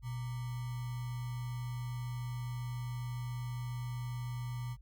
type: tone with sample-and-hold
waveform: sine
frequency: 122.7 Hz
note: B2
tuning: 11 cents flat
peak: -36 dBFS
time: 0.02-4.77 s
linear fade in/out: 50 ms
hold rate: 1050 Hz
effects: added 50 Hz sine -52 dBFS peak until 4.81 s + Opus 48 kbps